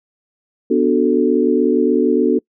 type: chord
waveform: sine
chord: B minor seventh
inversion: none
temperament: equal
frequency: 246.9 / 293.7 / 370 / 440 Hz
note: B3 / D4 / F#4 / A4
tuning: 0 / 0 / 0 / 0 cents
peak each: -17 dBFS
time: 0.7-2.39 s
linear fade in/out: 10 ms
effects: noise-tail reverb RT60 0.1 s tail -26 dB re dry